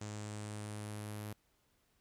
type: tone with low-pass filter sweep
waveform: sawtooth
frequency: 105.3 Hz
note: G#2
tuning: 24 cents sharp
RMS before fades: -44 dBFS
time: 0.01-1.33 s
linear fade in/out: 5 ms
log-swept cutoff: 7200 to 12000 Hz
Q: 4.1
effects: pink hiss -75 dBFS RMS until 2 s